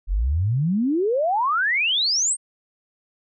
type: exponential sweep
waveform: sine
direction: up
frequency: 41.21 to 8870 Hz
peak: -18 dBFS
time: 0.07-2.37 s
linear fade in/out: 50 ms
effects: none